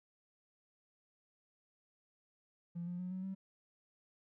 triangle tone with pitch steps, 171.9 / 176.63 / 181.49 / 186.49 / 191.62 Hz, F3 / F3 / F#3 / F#3 / G3, -27 / +20 / -33 / +14 / -39 cents, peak -35 dBFS, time 2.75-3.35 s, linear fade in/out 20 ms, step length 120 ms, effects tanh soft clip ceiling -36 dBFS

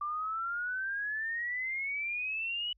sine exponential sweep, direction up, 1174.7 to 2960 Hz, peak -32 dBFS, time 0.01-2.73 s, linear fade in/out 5 ms, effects added 50 Hz sine -65 dBFS peak until 2.77 s

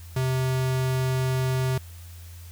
square tone, 130 Hz, C3, 11 cents flat, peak -23 dBFS, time 0.16-1.78 s, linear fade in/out 5 ms, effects added 85 Hz sine -40 dBFS peak until 2.51 s + white hiss -51 dBFS RMS until 2.51 s

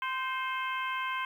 harmonic tone with a mistuned harmonic, 520 Hz, C5, 11 cents flat, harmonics 2 / 3 / 4 / 5 / 6, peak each -33 / -37 / -39 / -41 / -43 dBFS, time 0.02-1.25 s, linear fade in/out 2 ms, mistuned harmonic 4, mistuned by +37 cents, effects 10-bit

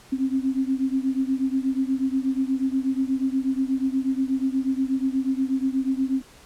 sine beating tone pair, 262.4 / 270.7 Hz, C4 / C#4, +5 / -41 cents, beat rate 8.3 Hz, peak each -23 / -25 dBFS, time 0.12-6.22 s, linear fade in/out 10 ms, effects pink hiss -50 dBFS RMS until 6.45 s + low-pass 11000 Hz 12 dB/octave

